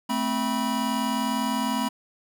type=tone cluster; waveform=square; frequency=220 / 259.9 / 978 Hz; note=A3 / C4 / B5; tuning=0 / -11 / -17 cents; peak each=-29 dBFS; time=0.09-1.89 s; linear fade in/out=10 ms; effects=none